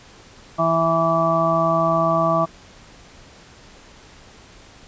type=harmonic tone; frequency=164.81 Hz; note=E3; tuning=in tune; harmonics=1 / 2 / 4 / 5 / 6 / 7; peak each=-24 / -27 / -19 / -29 / -29 / -20 dBFS; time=0.58-2.46 s; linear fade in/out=20 ms; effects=pink hiss -46 dBFS RMS until 4.87 s + resampled to 16000 Hz